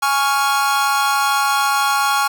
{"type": "chord", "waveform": "45% pulse", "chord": "Db major", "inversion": "second", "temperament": "equal", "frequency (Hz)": [830.6, 1108.7, 1396.9], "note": ["Ab5", "Db6", "F6"], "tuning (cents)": [0, 0, 0], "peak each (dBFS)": [-19, -19, -20], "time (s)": [0.02, 2.28], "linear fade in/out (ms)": 10, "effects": []}